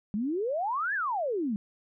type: exponential two-way sweep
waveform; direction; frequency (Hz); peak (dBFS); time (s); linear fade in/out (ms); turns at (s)
sine; up then down; 196 to 1780 to 196; -27; 0.14-1.56; 0; 0.94
effects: none